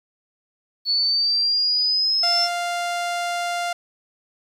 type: exponential sweep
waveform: sine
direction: up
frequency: 4418 to 5360 Hz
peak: -17 dBFS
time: 0.85-2.49 s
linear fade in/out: 50 ms
type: tone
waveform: sawtooth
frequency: 698 Hz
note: F5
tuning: 1 cent flat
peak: -19 dBFS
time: 2.23-3.73 s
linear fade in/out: 5 ms
effects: low-pass 9000 Hz 12 dB/octave + 9-bit